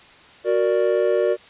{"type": "chord", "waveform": "triangle", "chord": "Gb augmented", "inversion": "none", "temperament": "equal", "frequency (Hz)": [370, 466.2, 587.3], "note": ["Gb4", "Bb4", "D5"], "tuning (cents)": [0, 0, 0], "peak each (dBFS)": -19, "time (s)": [0.44, 1.37], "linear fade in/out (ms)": 50, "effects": ["white hiss -47 dBFS RMS until 1.49 s", "resampled to 8000 Hz"]}